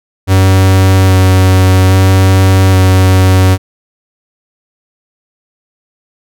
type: tone with vibrato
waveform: 45% pulse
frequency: 94.3 Hz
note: F#2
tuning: 33 cents sharp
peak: -4 dBFS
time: 0.27-3.58 s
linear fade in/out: 50 ms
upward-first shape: square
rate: 0.61 Hz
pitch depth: 11 cents each way
effects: none